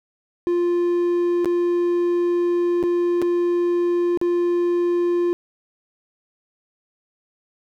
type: tone with dropouts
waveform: triangle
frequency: 349.2 Hz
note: F4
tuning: in tune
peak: -15 dBFS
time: 0.47-5.33 s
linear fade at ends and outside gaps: 0 ms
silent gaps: 1.446-1.457 / 2.828-2.837 / 3.217-3.223 / 4.174-4.214 s
effects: none